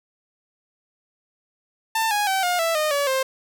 sawtooth tone with pitch steps, 893 / 828.4 / 768.5 / 712.9 / 661.3 / 613.5 / 569.1 / 527.9 Hz, A5 / G#5 / G5 / F5 / E5 / D#5 / C#5 / C5, +25 / -5 / -35 / +35 / +5 / -25 / +45 / +15 cents, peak -16 dBFS, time 1.95-3.23 s, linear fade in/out 5 ms, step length 160 ms, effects none

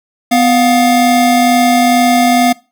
square tone pair together, 249.4 / 706 Hz, B3 / F5, +17 / +19 cents, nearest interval octave + tritone, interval 1802 cents, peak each -11 dBFS, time 0.31-2.53 s, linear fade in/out 10 ms, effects noise-tail reverb RT60 0.3 s tail -22 dB re dry

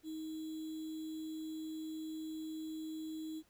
sine tone with sample-and-hold, 315.2 Hz, D#4, 23 cents sharp, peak -40 dBFS, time 0.03-3.43 s, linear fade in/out 50 ms, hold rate 3675 Hz, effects pink hiss -71 dBFS RMS until 3.49 s

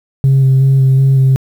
sine tone with vibrato, 134 Hz, C3, 42 cents sharp, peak -4 dBFS, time 0.24-1.36 s, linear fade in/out 0 ms, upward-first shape square, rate 2.7 Hz, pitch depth 15 cents each way, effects tanh soft clip ceiling -4 dBFS + 7-bit

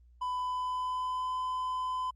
triangle tone with pitch glide, 1000 to 1015.7 Hz, B5 to B5, +21 to +48 cents, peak -29 dBFS, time 0.21-2.11 s, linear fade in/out 10 ms, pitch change +27 cents, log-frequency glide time 0.31-1.34 s, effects added 60 Hz sine -56 dBFS peak until 2.15 s + Opus 24 kbps

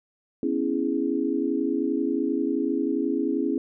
sine chord, C# minor seventh, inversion third, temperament equal, 246.9 / 277.2 / 329.6 / 415.3 Hz, B3 / C#4 / E4 / G#4, 0 / 0 / 0 / 0 cents, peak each -30 / -26 / -27 / -30 dBFS, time 0.43-3.58 s, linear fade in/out 2 ms, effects none

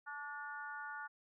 harmonic tone with a mistuned harmonic, 289.8 Hz, D4, 23 cents flat, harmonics 3 / 4 / 5 / 6, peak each -49 / -51 / -45 / -54 dBFS, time 0.06-1.08 s, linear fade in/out 20 ms, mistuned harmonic 6, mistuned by +35 cents, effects none

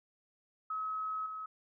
sine tone with level steps, 1281 Hz, E6, 50 cents flat, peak -34 / -39 dBFS, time 0.7-1.46 s, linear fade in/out 5 ms, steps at 1.26 s, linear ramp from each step 2 ms, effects none

